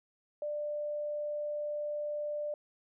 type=tone; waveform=sine; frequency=593 Hz; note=D5; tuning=17 cents sharp; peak=-33 dBFS; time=0.42-2.54 s; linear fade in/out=2 ms; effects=none